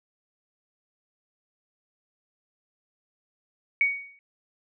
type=tone with exponential decay; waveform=sine; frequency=2240 Hz; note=C#7; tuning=18 cents sharp; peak=-16 dBFS; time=3.81-4.19 s; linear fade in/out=1 ms; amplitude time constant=81 ms; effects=none